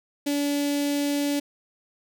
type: tone with notch filter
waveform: sawtooth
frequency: 287 Hz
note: D4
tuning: 40 cents flat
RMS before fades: -25 dBFS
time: 0.26-1.4 s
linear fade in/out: 10 ms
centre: 1200 Hz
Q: 0.63
effects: none